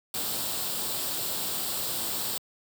white noise with comb filter, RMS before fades -31 dBFS, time 0.14-2.38 s, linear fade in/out 2 ms, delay 0.24 ms, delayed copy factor +0.55, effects high-pass 100 Hz 12 dB/octave

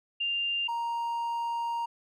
sine / triangle tone pair in turn, 2794 / 934.5 Hz, F7 / A#5, 0 / +4 cents, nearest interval octave + perfect fifth, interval 1896 cents, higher first, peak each -27 dBFS, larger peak neither, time 0.2-0.68 / 0.68-1.86 s, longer second, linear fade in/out 10 ms, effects none

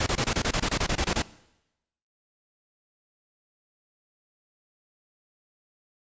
pink noise bursts, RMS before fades -25 dBFS, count 14, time 0-1.222 s, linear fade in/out 5 ms, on 65 ms, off 24 ms, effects noise-tail reverb RT60 0.9 s tail -20 dB re dry + resampled to 16000 Hz

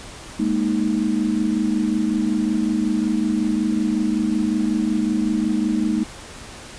sine chord, Ab suspended second, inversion none, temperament equal, 207.7 / 233.1 / 311.1 Hz, Ab3 / Bb3 / Eb4, 0 / 0 / 0 cents, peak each -22 dBFS, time 0.39-6.04 s, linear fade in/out 10 ms, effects pink hiss -38 dBFS RMS until 6.78 s + resampled to 22050 Hz

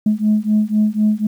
sine beating tone pair, 210.9 / 214.9 Hz, G#3 / A3, +27 / -41 cents, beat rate 4 Hz, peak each -15 dBFS, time 0.06-1.27 s, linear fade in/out 5 ms, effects tanh soft clip ceiling -7 dBFS + 8-bit

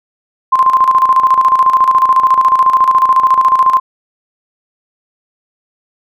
sine tone with tremolo, 1046.5 Hz, C6, in tune, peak -4 dBFS, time 0.52-3.8 s, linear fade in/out 10 ms, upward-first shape square, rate 14 Hz, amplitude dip 60%, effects none

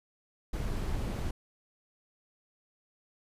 brown noise, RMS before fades -33 dBFS, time 0.53-1.31 s, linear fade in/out 5 ms, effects resampled to 32000 Hz

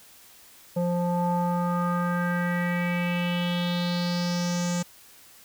square tone with low-pass filter sweep, 175.3 Hz, F3, 7 cents sharp, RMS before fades -26 dBFS, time 0.76-4.83 s, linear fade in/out 10 ms, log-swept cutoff 640 to 7200 Hz, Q 4.4, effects white hiss -52 dBFS RMS until 5.44 s

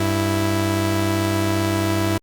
sawtooth tone pair together, 98 / 329.2 Hz, G2 / E4, 0 / -2 cents, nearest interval octave + major sixth, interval 2098 cents, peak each -17 dBFS, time 0-2.18 s, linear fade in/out 5 ms, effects Opus 48 kbps

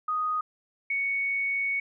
sine tone pair in turn, 1244.5 / 2224 Hz, D#6 / C#7, 0 / +5 cents, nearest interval minor seventh, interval 1005 cents, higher second, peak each -25 dBFS, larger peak neither, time 0.08-0.41 / 0.9-1.8 s, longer second, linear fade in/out 5 ms, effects none

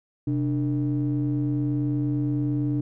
triangle ring-modulated tone, 83.8 Hz, E2, 29 cents sharp, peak -17 dBFS, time 0.27-2.81 s, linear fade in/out 5 ms, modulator 212 Hz, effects none

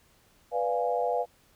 sine chord, B diminished seventh, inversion none, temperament equal, 493.9 / 587.3 / 698.5 / 830.6 Hz, B4 / D5 / F5 / Ab5, 0 / 0 / 0 / 0 cents, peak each -29 / -33 / -29 / -33 dBFS, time 0.51-1.26 s, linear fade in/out 50 ms, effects pink hiss -63 dBFS RMS until 1.55 s

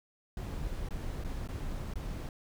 brown noise with dropouts, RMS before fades -37 dBFS, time 0.37-2.29 s, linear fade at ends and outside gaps 2 ms, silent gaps 0.888-0.907 / 1.239-1.246 / 1.476-1.487 / 1.938-1.956 s, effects none

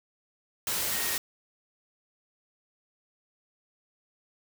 sine tone in noise, 1864.7 Hz, A#6, in tune, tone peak -39 dBFS, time 0.92-1.17 s, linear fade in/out 2 ms, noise white, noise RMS -30 dBFS, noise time 0.67-1.18 s, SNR -12 dB, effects none

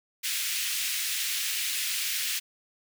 pink high-pass noise, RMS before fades -30 dBFS, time 0.23-2.4 s, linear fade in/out 20 ms, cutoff 2100 Hz, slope 24 dB/octave, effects none

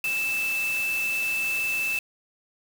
sine tone in noise, 2637 Hz, E7, in tune, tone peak -24 dBFS, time 0.04-1.99 s, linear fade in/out 2 ms, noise white, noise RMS -36 dBFS, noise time 0.04-1.99 s, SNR +9 dB, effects none

